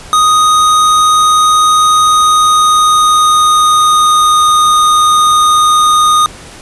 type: tone with pitch glide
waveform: square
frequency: 1244.5 to 1232.3 Hz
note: D#6 to D#6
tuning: 0 to -17 cents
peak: -6 dBFS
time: 0.13-6.26 s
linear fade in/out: 0 ms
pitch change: -17 cents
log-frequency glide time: 2.04-4.45 s
effects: pink hiss -32 dBFS RMS until 6.61 s + resampled to 24000 Hz